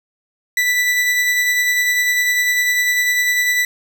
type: tone with tremolo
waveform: 40% pulse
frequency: 1975.5 Hz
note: B6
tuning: in tune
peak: -12 dBFS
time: 0.57-3.65 s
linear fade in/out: 2 ms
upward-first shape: sine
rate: 10 Hz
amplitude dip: 30%
effects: none